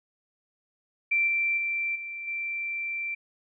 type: tone with level steps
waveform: sine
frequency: 2349 Hz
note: D7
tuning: in tune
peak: -21 / -23 / -26 / -34 / -29 dBFS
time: 1.11-3.15 s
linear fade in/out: 10 ms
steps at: 1.27 / 1.57 / 1.95 / 2.27 s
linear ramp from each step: 10 ms
effects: none